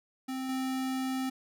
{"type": "tone with level steps", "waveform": "square", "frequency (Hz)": 261.6, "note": "C4", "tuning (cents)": 0, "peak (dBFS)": [-34, -31], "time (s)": [0.28, 1.3], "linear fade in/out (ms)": 10, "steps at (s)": 0.49, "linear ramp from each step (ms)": 2, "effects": []}